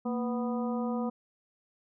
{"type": "harmonic tone with a mistuned harmonic", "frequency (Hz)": 246.9, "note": "B3", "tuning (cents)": 0, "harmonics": [1, 2, 3, 4, 5], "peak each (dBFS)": [-30, -36, -40, -42, -44], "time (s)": [0.05, 1.1], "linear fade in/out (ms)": 10, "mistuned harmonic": 1, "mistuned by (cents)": -110, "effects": []}